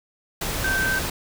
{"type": "tone in noise", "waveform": "sine", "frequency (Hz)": 1553, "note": "G6", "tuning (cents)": -17, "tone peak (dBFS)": -21, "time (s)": [0.64, 0.99], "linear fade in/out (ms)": 5, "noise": "pink", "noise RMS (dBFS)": -27, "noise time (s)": [0.41, 1.1], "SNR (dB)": 3, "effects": []}